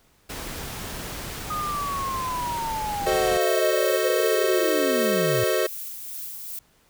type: noise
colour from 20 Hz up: pink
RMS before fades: -34 dBFS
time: 0.29-3.38 s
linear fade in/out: 10 ms
type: linear sweep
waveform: sine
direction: down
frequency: 1244.5 to 110 Hz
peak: -26 dBFS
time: 1.5-5.44 s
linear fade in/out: 5 ms
type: chord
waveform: square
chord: F# diminished seventh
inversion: none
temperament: equal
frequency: 370 / 440 / 523.3 / 622.3 Hz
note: F#4 / A4 / C5 / Eb5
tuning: 0 / 0 / 0 / 0 cents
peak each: -27 dBFS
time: 3.06-5.67 s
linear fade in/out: 10 ms
type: noise with tremolo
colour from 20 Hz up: violet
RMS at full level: -34 dBFS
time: 3.41-6.59 s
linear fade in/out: 2 ms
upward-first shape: sine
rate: 2.6 Hz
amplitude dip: 30%
effects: pink hiss -61 dBFS RMS until 6.89 s